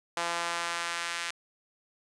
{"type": "tone with high-pass filter sweep", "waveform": "sawtooth", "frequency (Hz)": 170.6, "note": "F3", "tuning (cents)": -40, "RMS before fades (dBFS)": -33, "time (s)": [0.17, 1.31], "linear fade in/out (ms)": 2, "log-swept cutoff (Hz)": [810, 1800], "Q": 1.1, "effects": ["resampled to 22050 Hz"]}